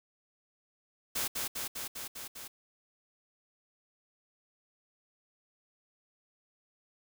white noise with echo, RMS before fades -33 dBFS, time 1.15-1.28 s, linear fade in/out 10 ms, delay 200 ms, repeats 6, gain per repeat -2 dB, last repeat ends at 2.48 s, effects none

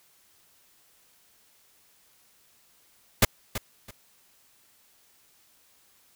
pink noise with echo, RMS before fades -17 dBFS, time 3.22-3.25 s, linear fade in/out 5 ms, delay 330 ms, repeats 2, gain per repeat -13 dB, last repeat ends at 3.91 s, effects white hiss -62 dBFS RMS until 6.15 s

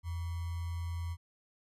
sine tone with sample-and-hold, 84.7 Hz, E2, 48 cents sharp, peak -34 dBFS, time 0.03-1.17 s, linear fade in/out 50 ms, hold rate 1050 Hz, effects resampled to 32000 Hz

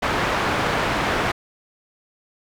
white low-pass noise, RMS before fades -22 dBFS, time 0.02-1.32 s, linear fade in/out 10 ms, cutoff 1600 Hz, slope 12 dB/octave, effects none

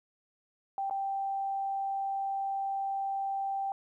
sine tone with dropouts, 784 Hz, G5, in tune, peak -30 dBFS, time 0.78-3.72 s, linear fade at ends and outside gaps 1 ms, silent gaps 0.898-0.909 s, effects 12-bit

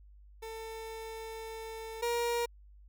30% pulse tone pair in turn, 446.7 / 473.3 Hz, A4 / A#4, +26 / +26 cents, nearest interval minor second, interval 100 cents, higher second, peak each -38 / -27 dBFS, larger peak second, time 0.42-2.02 / 2.02-2.46 s, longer first, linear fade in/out 10 ms, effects added 50 Hz sine -53 dBFS peak until 2.88 s

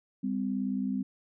sine tone pair together, 198.4 / 257.4 Hz, G3 / C4, +21 / -28 cents, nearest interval perfect fourth, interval 451 cents, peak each -31 / -31 dBFS, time 0.23-1.03 s, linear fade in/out 10 ms, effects none

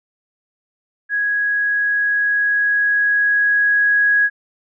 sine tone with level ramp, 1661.2 Hz, G#6, in tune, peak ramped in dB -16 to -11 dBFS, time 1.09-4.3 s, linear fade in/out 50 ms, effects none

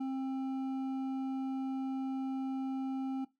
sine tone with hard clipping, 265.4 Hz, C4, 25 cents sharp, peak -35 dBFS, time 0-3.25 s, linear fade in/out 10 ms, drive 7 dB, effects noise-tail reverb RT60 0.2 s tail -18 dB re dry

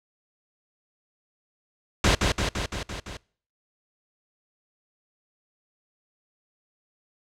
pink noise with echo, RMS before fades -19 dBFS, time 2.04-2.15 s, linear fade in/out 2 ms, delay 170 ms, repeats 6, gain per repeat -3 dB, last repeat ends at 3.17 s, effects noise-tail reverb RT60 0.5 s tail -25 dB re dry + low-pass 6000 Hz 12 dB/octave

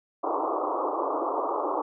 white band-pass noise, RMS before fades -28 dBFS, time 0.23-1.82 s, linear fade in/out 10 ms, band 290 to 1200 Hz, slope 96 dB/octave, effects none

